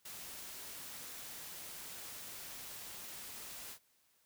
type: noise with ADSR envelope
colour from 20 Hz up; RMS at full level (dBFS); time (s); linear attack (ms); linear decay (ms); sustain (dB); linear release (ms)
white; -45; 0.05-3.79; 9; 3; -3; 76
effects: white hiss -73 dBFS RMS until 4.25 s